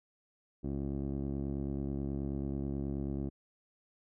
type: tone with low-pass filter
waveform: 15% pulse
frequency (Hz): 69.3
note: C#2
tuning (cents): 0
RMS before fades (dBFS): -36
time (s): 0.63-3.3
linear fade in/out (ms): 20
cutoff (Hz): 390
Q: 2.3
effects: none